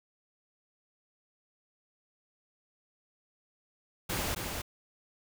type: noise with echo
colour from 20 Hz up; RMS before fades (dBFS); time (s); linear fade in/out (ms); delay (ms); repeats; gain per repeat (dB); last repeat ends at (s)
pink; -33; 4.09-4.35; 10; 270; 1; -4; 4.62
effects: none